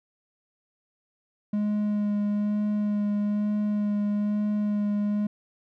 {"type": "tone with vibrato", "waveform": "triangle", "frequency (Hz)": 207.7, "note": "G#3", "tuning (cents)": 0, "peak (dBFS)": -21, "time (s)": [1.53, 5.27], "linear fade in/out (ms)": 5, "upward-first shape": "sine", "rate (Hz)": 1.1, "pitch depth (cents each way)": 13, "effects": []}